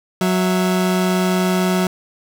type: tone pair together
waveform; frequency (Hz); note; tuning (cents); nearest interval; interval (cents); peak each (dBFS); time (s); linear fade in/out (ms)
30% pulse; 184.08 / 656; F#3 / E5; -9 / -9; octave + minor seventh; 2200; -13 / -21; 0.21-1.87; 2
effects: none